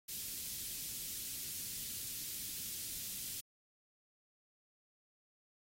white band-stop noise, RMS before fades -43 dBFS, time 0.08-3.41 s, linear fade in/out 10 ms, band 230 to 3400 Hz, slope 12 dB/octave, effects AAC 48 kbps

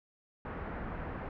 pink low-pass noise, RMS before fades -40 dBFS, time 0.45-1.29 s, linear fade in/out 2 ms, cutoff 1800 Hz, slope 24 dB/octave, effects none

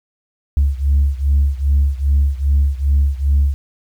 sine beating tone pair, 69.3 / 71.8 Hz, C#2 / D2, 0 / -39 cents, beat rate 2.5 Hz, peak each -13 / -15 dBFS, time 0.57-3.54 s, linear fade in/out 0 ms, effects tanh soft clip ceiling -7 dBFS + 8-bit

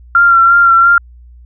sine tone with vibrato, 1375 Hz, F6, 27 cents flat, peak -4 dBFS, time 0.15-0.98 s, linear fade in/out 2 ms, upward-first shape sine, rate 2.9 Hz, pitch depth 27 cents each way, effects added 60 Hz sine -35 dBFS peak until 1.45 s

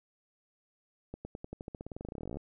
accelerating click train, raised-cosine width 2 ms, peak -27 dBFS, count 28, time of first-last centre 1.14-2.37 s, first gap 110 ms, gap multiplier 0.92, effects none

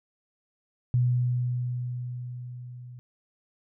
sine tone with level ramp, 123.47 Hz, B2, in tune, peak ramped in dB -19 to -41 dBFS, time 0.94-2.99 s, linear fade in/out 0 ms, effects none

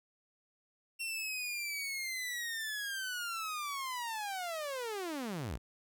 sawtooth linear sweep, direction down, 2733 to 43.39 Hz, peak -33 dBFS, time 0.99-5.58 s, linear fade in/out 20 ms, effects none

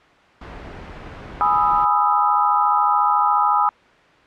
pink noise, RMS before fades -35 dBFS, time 0.41-1.85 s, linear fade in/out 5 ms
sine chord, E major seventh, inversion first, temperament equal, 830.6 / 987.8 / 1244.5 / 1318.5 Hz, G#5 / B5 / D#6 / E6, 0 / 0 / 0 / 0 cents, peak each -19 / -20 / -18 / -22 dBFS, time 1.41-3.69 s, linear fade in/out 0 ms
effects white hiss -50 dBFS RMS until 4.26 s + low-pass 2000 Hz 12 dB/octave

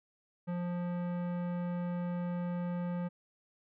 sine tone with tanh clipping, 175.9 Hz, F3, 13 cents sharp, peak -35 dBFS, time 0.47-3.09 s, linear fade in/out 20 ms, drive 17 dB, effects none

